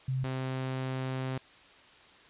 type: tone pair in turn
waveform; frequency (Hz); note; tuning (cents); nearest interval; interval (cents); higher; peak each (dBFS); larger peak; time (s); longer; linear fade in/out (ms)
sine / sawtooth; 130.81 / 130.81; C3 / C3; 0 / 0; unison; 0; neither; -28; neither; 0.08-0.24 / 0.24-1.38; second; 5
effects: white hiss -56 dBFS RMS until 2.29 s + resampled to 8000 Hz